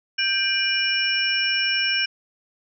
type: tone cluster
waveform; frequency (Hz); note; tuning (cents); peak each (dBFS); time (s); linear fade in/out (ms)
sine; 1577 / 2392 / 2916 / 5410; G6 / D7 / F#7 / E8; +10 / +31 / -26 / +44; -25; 0.18-2.06; 10
effects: none